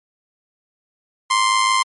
sawtooth tone with amplitude modulation, 1046.5 Hz, C6, in tune, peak -8 dBFS, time 1.3-1.83 s, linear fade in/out 10 ms, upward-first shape sine, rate 106 Hz, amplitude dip 55%, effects MP3 48 kbps

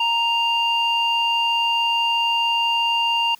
square tone with low-pass filter, 932.3 Hz, A#5, in tune, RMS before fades -20 dBFS, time 0-3.35 s, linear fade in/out 5 ms, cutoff 3100 Hz, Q 4.8, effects white hiss -52 dBFS RMS until 3.39 s

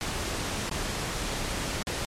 pink noise with dropouts, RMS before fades -31 dBFS, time 0.01-2.05 s, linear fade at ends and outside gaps 0 ms, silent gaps 0.694-0.713 / 1.826-1.87 s, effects low-pass 9000 Hz 12 dB/octave + MP3 64 kbps

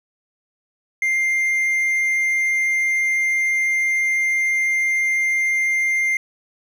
triangle tone, 2102 Hz, C7, 7 cents sharp, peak -15 dBFS, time 1.02-6.17 s, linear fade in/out 2 ms, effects none

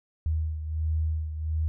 sine beating tone pair, 78.5 / 79.9 Hz, D#2 / D#2, +16 / +47 cents, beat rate 1.4 Hz, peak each -26 / -33 dBFS, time 0.26-1.68 s, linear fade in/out 0 ms, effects none

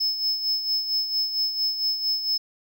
triangle tone with tremolo, 5220 Hz, E8, 18 cents flat, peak -19 dBFS, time 0-2.38 s, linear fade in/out 10 ms, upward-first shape sine, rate 4.4 Hz, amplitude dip 60%, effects none

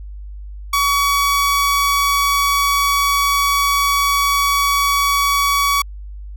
sawtooth tone, 1131 Hz, C#6, 34 cents sharp, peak -10 dBFS, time 0.73-5.82 s, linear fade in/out 5 ms, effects added 50 Hz sine -29 dBFS peak until 6.36 s

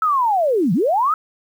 sine linear two-way sweep, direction down then up, 1318.5 to 153 to 1318.5 Hz, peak -14 dBFS, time 0.02-1.14 s, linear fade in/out 2 ms, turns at 0.73 s, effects 8-bit

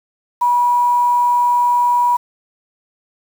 sine tone with quantisation, 970 Hz, B5, 31 cents flat, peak -11 dBFS, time 0.41-2.17 s, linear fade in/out 10 ms, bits 6, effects none

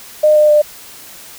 sine tone with pitch steps, 609 / 603.4 / 597.8 Hz, D#5 / D5 / D5, -37 / +47 / +31 cents, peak -6 dBFS, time 0.23-0.62 s, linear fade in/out 10 ms, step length 130 ms, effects white hiss -36 dBFS RMS until 1.38 s

